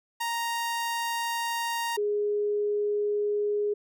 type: tone pair in turn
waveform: sawtooth / sine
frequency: 932.3 / 414.5 Hz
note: A#5 / G#4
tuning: 0 / -3 cents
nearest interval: octave + major second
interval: 1403 cents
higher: first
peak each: -24 dBFS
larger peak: neither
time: 0.2-1.97 / 1.97-3.74 s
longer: neither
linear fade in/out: 10 ms
effects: none